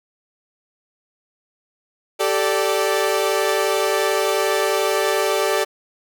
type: chord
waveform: sawtooth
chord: G suspended second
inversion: none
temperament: equal with one note detuned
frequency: 388.6 / 440 / 587.3 Hz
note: G4 / A4 / D5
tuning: -15 / 0 / 0 cents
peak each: -18 dBFS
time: 2.19-5.65 s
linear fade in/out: 20 ms
effects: none